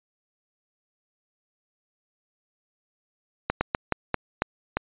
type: slowing click train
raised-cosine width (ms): 0.5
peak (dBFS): -7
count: 7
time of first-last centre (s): 3.5-4.77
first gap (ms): 110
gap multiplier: 1.26
effects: resampled to 8000 Hz